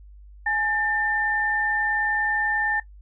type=tone pair together; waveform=sine; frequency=840 / 1790.7 Hz; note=G#5 / A6; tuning=+19 / +30 cents; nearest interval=octave + minor second; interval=1311 cents; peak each=-27 / -22 dBFS; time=0.46-2.8 s; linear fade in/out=5 ms; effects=noise-tail reverb RT60 0.1 s tail -17 dB re dry + added 50 Hz sine -43 dBFS peak until 3.01 s